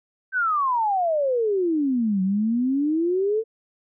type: exponential two-way sweep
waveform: sine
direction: down then up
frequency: 1568 to 185 to 455.7 Hz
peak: -19 dBFS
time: 0.32-3.44 s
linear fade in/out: 50 ms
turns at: 2.22 s
effects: none